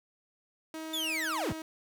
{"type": "tone", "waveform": "sawtooth", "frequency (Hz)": 317.9, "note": "D#4", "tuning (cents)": 37, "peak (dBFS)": -34, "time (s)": [0.74, 1.62], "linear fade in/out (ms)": 2}
{"type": "linear sweep", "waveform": "40% pulse", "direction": "down", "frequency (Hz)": [3607, 30.74], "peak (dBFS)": -30, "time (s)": [0.93, 1.53], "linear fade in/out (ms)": 10}
{"effects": ["10-bit"]}